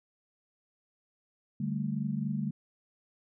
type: chord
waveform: sine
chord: D suspended fourth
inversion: none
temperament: equal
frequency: 146.83 / 196 / 220 Hz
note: D3 / G3 / A3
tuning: 0 / 0 / 0 cents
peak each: -34 dBFS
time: 1.6-2.51 s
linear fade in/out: 5 ms
effects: none